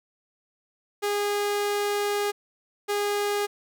sawtooth tone pair in turn, 410 / 410 Hz, G#4 / G#4, -22 / -22 cents, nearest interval unison, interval 0 cents, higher neither, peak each -20 dBFS, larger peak neither, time 1.02-2.32 / 2.88-3.47 s, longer first, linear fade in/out 20 ms, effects none

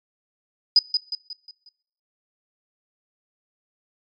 sine tone with echo, 4978 Hz, D#8, in tune, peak -10 dBFS, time 0.76-0.79 s, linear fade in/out 2 ms, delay 180 ms, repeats 5, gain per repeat -7 dB, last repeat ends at 1.69 s, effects noise-tail reverb RT60 0.8 s tail -25 dB re dry + MP3 48 kbps

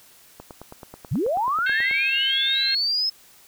click train, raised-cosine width 1 ms, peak -24 dBFS, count 15, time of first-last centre 0.4-1.912 s, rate 9.26 Hz
sine linear sweep, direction up, 89 to 5220 Hz, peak -20 dBFS, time 1.11-3.1 s, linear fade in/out 10 ms
harmonic tone, 535 Hz, C5, 38 cents sharp, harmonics 3 / 4 / 5 / 6 / 7 / 8, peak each -29 / -31 / -33 / -35 / -36 / -37 dBFS, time 1.66-2.75 s, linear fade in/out 5 ms
effects white hiss -52 dBFS RMS until 3.47 s

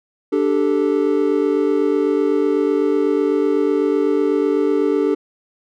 triangle chord, D suspended fourth, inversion none, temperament equal, 293.7 / 392 / 440 Hz, D4 / G4 / A4, 0 / 0 / 0 cents, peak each -17 dBFS, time 0.32-5.15 s, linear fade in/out 10 ms, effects none

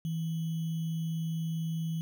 sine tone with sample-and-hold, 162.6 Hz, E3, 23 cents flat, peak -30 dBFS, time 0.05-2.01 s, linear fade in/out 0 ms, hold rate 3150 Hz, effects none

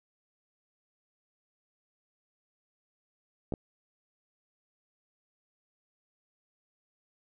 clicks, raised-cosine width 2 ms, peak -20 dBFS, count 2, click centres 3.523 / 3.538 s, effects none

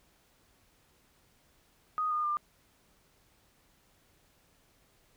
sine tone with pitch steps, 1244.5 / 1220.3 / 1196.6 Hz, D#6 / D#6 / D6, 0 / -34 / +32 cents, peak -28 dBFS, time 1.98-2.37 s, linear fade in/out 0 ms, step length 130 ms, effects pink hiss -67 dBFS RMS until 5.16 s

